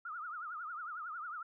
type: tone with vibrato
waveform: sine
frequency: 1318.5 Hz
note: E6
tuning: in tune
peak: -40 dBFS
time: 0.05-1.43 s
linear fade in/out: 5 ms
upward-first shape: triangle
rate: 11 Hz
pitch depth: 190 cents each way
effects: none